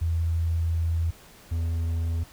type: tone pair in turn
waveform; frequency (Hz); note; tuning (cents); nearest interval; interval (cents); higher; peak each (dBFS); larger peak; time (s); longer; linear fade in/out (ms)
sine / triangle; 82.9 / 82.9; E2 / E2; +10 / +10; unison; 0; neither; -22; neither; 0.01-1.11 / 1.51-2.24; first; 10
effects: pink hiss -51 dBFS RMS until 2.32 s